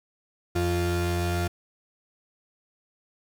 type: tone pair together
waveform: 35% pulse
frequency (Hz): 87.16 / 349.2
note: F2 / F4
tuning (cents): -3 / 0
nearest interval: 2 octaves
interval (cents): 2403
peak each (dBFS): -24 / -26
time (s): 0.55-1.48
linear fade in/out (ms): 10
effects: none